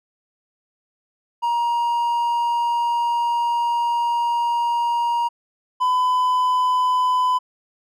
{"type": "tone pair in turn", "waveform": "triangle", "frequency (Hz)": [945, 1005], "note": ["A#5", "B5"], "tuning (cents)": [23, 30], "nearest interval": "minor second", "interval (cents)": 107, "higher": "second", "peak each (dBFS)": [-16, -14], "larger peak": "second", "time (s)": [[1.42, 5.29], [5.8, 7.39]], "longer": "first", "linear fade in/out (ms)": 20, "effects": []}